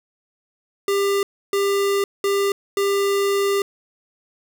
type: tone bursts at uneven times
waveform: square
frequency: 398.4 Hz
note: G4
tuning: 28 cents sharp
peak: -18 dBFS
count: 4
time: 0.88-1.23 / 1.53-2.04 / 2.24-2.52 / 2.77-3.62 s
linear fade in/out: 2 ms
effects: none